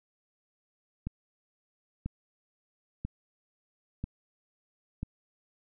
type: click train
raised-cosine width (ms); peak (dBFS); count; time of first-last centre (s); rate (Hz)
5; -21; 5; 1.07-5.03; 1.01
effects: none